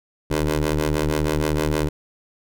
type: ring-modulated tone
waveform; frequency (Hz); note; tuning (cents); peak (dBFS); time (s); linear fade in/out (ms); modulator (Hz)
15% pulse; 76.4; D#2; -31; -10; 0.3-1.89; 10; 226
effects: none